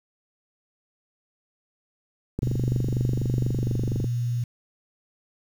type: click train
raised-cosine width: 3 ms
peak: -14 dBFS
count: 41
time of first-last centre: 2.39-4.043 s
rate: 24.2 Hz
type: tone with pitch glide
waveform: sine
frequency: 124 to 120.4 Hz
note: B2 to B2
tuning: +7 to -44 cents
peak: -23 dBFS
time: 2.42-4.44 s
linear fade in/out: 5 ms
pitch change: -51 cents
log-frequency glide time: 3.56-3.68 s
effects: 8-bit